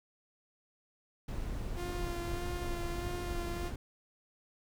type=noise; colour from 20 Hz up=brown; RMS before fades=-38 dBFS; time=1.28-3.76 s; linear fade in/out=5 ms
type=tone with vibrato; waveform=sawtooth; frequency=349.2 Hz; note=F4; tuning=in tune; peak=-35 dBFS; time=1.75-3.72 s; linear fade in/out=50 ms; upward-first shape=sine; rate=1.6 Hz; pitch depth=20 cents each way
effects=none